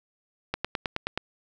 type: click train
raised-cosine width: 0.3 ms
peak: -11 dBFS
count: 7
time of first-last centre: 0.54-1.176 s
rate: 9.44 Hz
effects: none